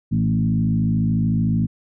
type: tone with frequency modulation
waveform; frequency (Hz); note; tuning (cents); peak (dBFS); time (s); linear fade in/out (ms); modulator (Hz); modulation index
sine; 168.9; E3; +42; -16; 0.11-1.67; 20; 53.7; 1.4
effects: none